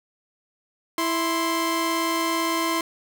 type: tone pair together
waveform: sawtooth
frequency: 329.6 / 1046.5 Hz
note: E4 / C6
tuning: 0 / 0 cents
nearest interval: octave + minor sixth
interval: 2000 cents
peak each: -21 dBFS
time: 0.98-2.81 s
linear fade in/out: 2 ms
effects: none